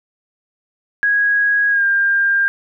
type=tone with pitch glide; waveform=sine; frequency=1653 to 1599.5 Hz; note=G#6 to G6; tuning=-9 to +34 cents; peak=-12 dBFS; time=1.03-2.48 s; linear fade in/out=0 ms; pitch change=-57 cents; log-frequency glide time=1.7-1.84 s; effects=none